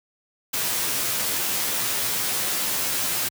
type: noise with comb filter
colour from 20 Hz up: white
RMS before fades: -25 dBFS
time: 0.53-3.29 s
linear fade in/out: 10 ms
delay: 13 ms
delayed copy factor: -0.7
effects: high-pass 80 Hz 12 dB/octave